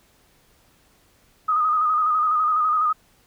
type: tone with vibrato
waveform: sine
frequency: 1243 Hz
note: D#6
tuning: 2 cents flat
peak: -17 dBFS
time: 1.48-2.93 s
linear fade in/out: 10 ms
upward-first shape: square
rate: 12 Hz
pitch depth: 38 cents each way
effects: pink hiss -59 dBFS RMS until 3.26 s